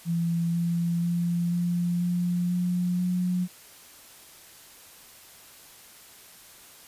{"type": "tone with pitch steps", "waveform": "sine", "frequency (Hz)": [168.7, 170.56, 172.44, 174.35, 176.27, 178.22, 180.18], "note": ["E3", "F3", "F3", "F3", "F3", "F3", "F#3"], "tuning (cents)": [40, -41, -22, -3, 16, 35, -46], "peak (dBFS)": -23, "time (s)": [0.05, 3.48], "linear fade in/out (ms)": 50, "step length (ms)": 490, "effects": ["white hiss -50 dBFS RMS until 6.87 s", "resampled to 32000 Hz"]}